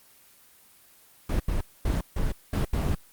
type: noise bursts at uneven times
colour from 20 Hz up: brown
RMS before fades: -25 dBFS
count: 6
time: 1.29-1.4 / 1.48-1.61 / 1.85-2.01 / 2.16-2.32 / 2.53-2.65 / 2.73-2.95 s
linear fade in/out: 5 ms
effects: white hiss -56 dBFS RMS until 3.12 s + Opus 24 kbps